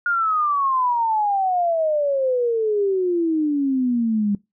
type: exponential sweep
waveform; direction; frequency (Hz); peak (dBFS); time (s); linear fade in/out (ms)
sine; down; 1434 to 199.9; -17; 0.06-4.35; 2
effects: noise-tail reverb RT60 0.2 s tail -22 dB re dry